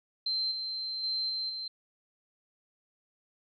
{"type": "tone with level steps", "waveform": "sine", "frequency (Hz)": 4117, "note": "C8", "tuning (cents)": -29, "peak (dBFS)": [-28, -33, -29, -31, -35], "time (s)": [0.26, 1.68], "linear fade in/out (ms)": 5, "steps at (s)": [0.51, 1.03, 1.29, 1.49], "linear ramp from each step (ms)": 10, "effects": []}